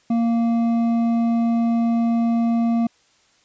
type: tone with hard clipping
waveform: sine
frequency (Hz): 231.9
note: A#3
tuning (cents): -9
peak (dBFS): -18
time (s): 0.1-2.87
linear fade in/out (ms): 5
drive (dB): 7
effects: white hiss -59 dBFS RMS until 3.44 s + resampled to 16000 Hz